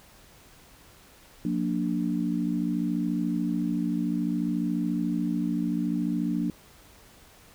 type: chord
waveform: sine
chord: Bb major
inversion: second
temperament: equal with one note detuned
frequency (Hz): 179.21 / 233.1 / 293.7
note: F3 / Bb3 / D4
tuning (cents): +45 / 0 / 0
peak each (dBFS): -29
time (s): 1.45-6.5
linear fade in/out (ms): 2
effects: pink hiss -54 dBFS RMS until 7.54 s